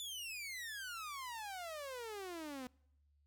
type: exponential sweep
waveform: sawtooth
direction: down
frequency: 3544 to 246.9 Hz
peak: -40 dBFS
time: 0-2.67 s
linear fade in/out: 0 ms
effects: noise-tail reverb RT60 0.8 s tail -26 dB re dry + added 72 Hz sine -70 dBFS peak until 3.26 s